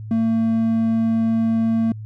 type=tone; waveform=triangle; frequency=225.7 Hz; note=A3; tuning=44 cents sharp; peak=-14 dBFS; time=0.11-1.92 s; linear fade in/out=2 ms; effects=added 108 Hz sine -30 dBFS peak until 2.05 s